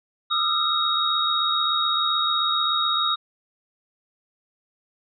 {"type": "tone cluster", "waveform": "sine", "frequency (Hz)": [1216, 1292, 1359, 3767], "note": ["D#6", "E6", "F6", "A#7"], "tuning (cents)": [-40, -35, -48, 17], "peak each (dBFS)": [-26, -29, -28, -22], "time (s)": [0.3, 3.16], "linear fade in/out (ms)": 20, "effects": []}